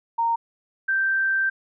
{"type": "tone pair in turn", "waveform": "sine", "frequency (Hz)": [925, 1565.6], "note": ["A#5", "G6"], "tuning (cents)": [-14, -3], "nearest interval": "major sixth", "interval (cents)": 911, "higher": "second", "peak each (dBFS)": -19, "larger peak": "neither", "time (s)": [[0.18, 0.36], [0.88, 1.5]], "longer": "second", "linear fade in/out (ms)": 10, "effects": []}